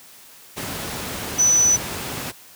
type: tone in noise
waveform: sine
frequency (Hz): 5980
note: F#8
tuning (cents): +17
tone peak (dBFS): -13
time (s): 1.38-1.77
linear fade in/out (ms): 20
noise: pink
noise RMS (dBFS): -29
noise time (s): 0.56-2.32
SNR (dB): +13
effects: white hiss -46 dBFS RMS until 2.55 s + high-pass 80 Hz 12 dB/octave